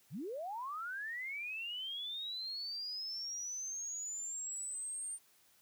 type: linear sweep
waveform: sine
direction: up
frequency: 103.83 to 8870 Hz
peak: -39 dBFS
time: 0.1-5.19 s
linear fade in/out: 50 ms
effects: white hiss -68 dBFS RMS until 5.61 s + high-pass 60 Hz 12 dB/octave